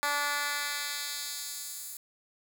10% pulse tone with high-pass filter sweep, 289.5 Hz, D4, 25 cents flat, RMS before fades -34 dBFS, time 0.03-1.97 s, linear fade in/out 0 ms, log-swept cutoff 940 to 9700 Hz, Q 0.86, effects 9-bit

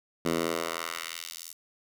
10% pulse tone with high-pass filter sweep, 83 Hz, E2, 12 cents sharp, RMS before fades -33 dBFS, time 0.25-1.53 s, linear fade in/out 5 ms, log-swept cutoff 200 to 7200 Hz, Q 0.91, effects none

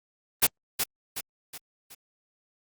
white noise with echo, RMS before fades -19 dBFS, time 0.42-0.47 s, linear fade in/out 10 ms, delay 370 ms, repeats 4, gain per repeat -7 dB, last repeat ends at 1.95 s, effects Opus 32 kbps

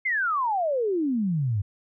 sine exponential sweep, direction down, 2155 to 95 Hz, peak -22 dBFS, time 0.05-1.62 s, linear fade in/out 10 ms, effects none

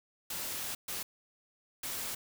white noise bursts at uneven times, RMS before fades -38 dBFS, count 3, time 0.3-0.75 / 0.88-1.03 / 1.83-2.15 s, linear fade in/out 5 ms, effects none

